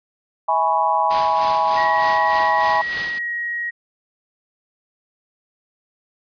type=chord; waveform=sine; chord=C# minor seventh; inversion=first; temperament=equal with one note detuned; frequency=646.8 / 830.6 / 987.8 / 1108.7 Hz; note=E5 / G#5 / B5 / C#6; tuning=-33 / 0 / 0 / 0 cents; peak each=-24 / -19 / -19 / -24 dBFS; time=0.48-2.82 s; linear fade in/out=10 ms
type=noise with tremolo; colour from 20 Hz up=white; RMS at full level=-25 dBFS; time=1.1-3.19 s; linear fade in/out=10 ms; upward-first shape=sine; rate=3.3 Hz; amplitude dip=60%
type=tone with pitch glide; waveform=sine; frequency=1910 to 1893.5 Hz; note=A#6 to A#6; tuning=+42 to +27 cents; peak=-22 dBFS; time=1.76-3.71 s; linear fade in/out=20 ms; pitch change=-15 cents; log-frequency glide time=2.96-3.33 s
effects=resampled to 11025 Hz